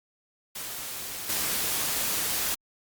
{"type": "noise with level steps", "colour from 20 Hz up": "white", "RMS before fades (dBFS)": [-36, -28], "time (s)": [0.55, 2.55], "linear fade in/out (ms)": 10, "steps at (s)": 1.29, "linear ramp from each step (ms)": 5, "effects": ["Opus 48 kbps"]}